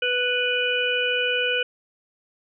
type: harmonic tone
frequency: 493.9 Hz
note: B4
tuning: in tune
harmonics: 1 / 3 / 5 / 6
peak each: -26 / -26 / -26 / -26 dBFS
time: 0.02-1.63 s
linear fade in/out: 5 ms
effects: none